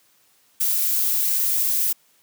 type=noise with high-pass filter sweep; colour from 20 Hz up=violet; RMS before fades=-21 dBFS; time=0.6-1.93 s; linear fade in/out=10 ms; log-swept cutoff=640 to 240 Hz; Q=1.1; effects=white hiss -60 dBFS RMS until 2.22 s + high-pass 100 Hz 12 dB/octave